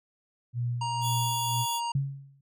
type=tone with tremolo; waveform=sine; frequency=120.6 Hz; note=B2; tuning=41 cents flat; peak=-26 dBFS; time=0.53-1.66 s; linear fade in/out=50 ms; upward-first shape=sine; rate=2 Hz; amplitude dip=65%
type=harmonic tone; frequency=939 Hz; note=A#5; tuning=12 cents sharp; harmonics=1 / 3 / 5 / 7 / 9; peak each=-29 / -39 / -43 / -46 / -48 dBFS; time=0.81-1.92 s; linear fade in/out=5 ms
type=tone; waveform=15% pulse; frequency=3395 Hz; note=G#7; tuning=37 cents sharp; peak=-25 dBFS; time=1.01-1.81 s; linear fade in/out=50 ms
type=tone with exponential decay; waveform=sine; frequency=138.2 Hz; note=C#3; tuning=5 cents flat; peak=-21 dBFS; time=1.95-2.41 s; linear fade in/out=5 ms; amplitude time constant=100 ms
effects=none